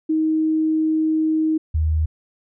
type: tone pair in turn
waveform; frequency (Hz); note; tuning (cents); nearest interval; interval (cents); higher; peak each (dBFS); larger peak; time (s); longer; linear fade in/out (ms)
sine; 314.9 / 78.48; D#4 / D#2; +21 / +15; 2 octaves; 2406; first; -16; neither; 0.09-1.58 / 1.74-2.06; first; 10
effects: none